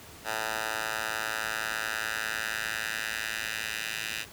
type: tone with high-pass filter sweep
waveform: 10% pulse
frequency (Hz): 110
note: A2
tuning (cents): 0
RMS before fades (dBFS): -33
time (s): 0.24-4.26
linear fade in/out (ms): 50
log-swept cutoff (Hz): 990 to 2300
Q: 1.9
effects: pink hiss -48 dBFS RMS until 4.32 s + high-pass 60 Hz 12 dB/octave